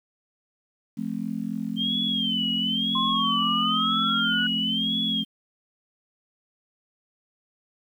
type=chord; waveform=sine; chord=F major; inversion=none; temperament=just; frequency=174.61 / 218.3 / 261.9 Hz; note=F3 / A3 / C4; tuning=0 / -13 / +2 cents; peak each=-34 / -29 / -33 dBFS; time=0.97-5.24 s; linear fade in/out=10 ms
type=tone with vibrato; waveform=sine; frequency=3136 Hz; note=G7; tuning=in tune; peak=-24 dBFS; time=1.76-5.25 s; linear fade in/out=50 ms; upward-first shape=sine; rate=1 Hz; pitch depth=130 cents each way
type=exponential sweep; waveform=sine; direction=up; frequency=1046.5 to 1480 Hz; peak=-24 dBFS; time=2.95-4.47 s; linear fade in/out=5 ms
effects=9-bit